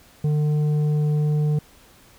triangle tone with tanh clipping, 150.1 Hz, D3, 38 cents sharp, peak -19 dBFS, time 0.24-1.59 s, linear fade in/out 5 ms, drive 11 dB, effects pink hiss -52 dBFS RMS until 2.18 s

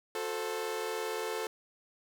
sawtooth chord, F# diminished, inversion none, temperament equal with one note detuned, 362.6 / 440 / 523.3 Hz, F#4 / A4 / C5, -35 / 0 / 0 cents, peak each -37 / -31 / -37 dBFS, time 0.15-1.47 s, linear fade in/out 2 ms, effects none

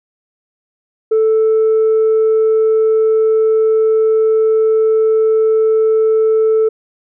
sine tone, 440 Hz, A4, in tune, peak -7 dBFS, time 1.11-6.69 s, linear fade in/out 10 ms, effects tanh soft clip ceiling -7 dBFS

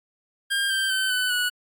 25% pulse tone with pitch steps, 1605 / 1570.2 / 1536.1 / 1502.7 / 1470.1 Hz, G6 / G6 / G6 / F#6 / F#6, +40 / +2 / -36 / +26 / -12 cents, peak -18 dBFS, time 0.5-1.5 s, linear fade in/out 20 ms, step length 200 ms, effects AAC 64 kbps

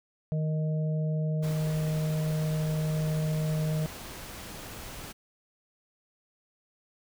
harmonic tone, 155.56 Hz, D#3, in tune, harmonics 1 / 3 / 4, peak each -26 / -41 / -39 dBFS, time 0.32-3.86 s, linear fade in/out 0 ms
pink noise, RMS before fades -42 dBFS, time 1.42-5.13 s, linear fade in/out 20 ms
effects none

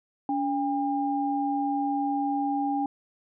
sine tone pair together, 284.3 / 804 Hz, C#4 / G5, +44 / +44 cents, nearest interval octave + tritone, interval 1800 cents, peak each -27 / -27 dBFS, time 0.29-2.86 s, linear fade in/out 2 ms, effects none

